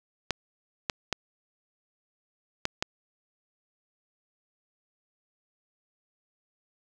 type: clicks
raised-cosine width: 0.2 ms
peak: -9 dBFS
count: 5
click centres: 0.307 / 0.898 / 1.127 / 2.654 / 2.825 s
effects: none